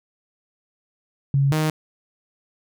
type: tone pair in turn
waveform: sine / sawtooth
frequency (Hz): 138.59 / 155.56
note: C#3 / D#3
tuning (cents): 0 / 0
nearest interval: major second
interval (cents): 200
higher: second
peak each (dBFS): -15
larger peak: neither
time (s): 1.34-1.52 / 1.52-1.7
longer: neither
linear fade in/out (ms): 2
effects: none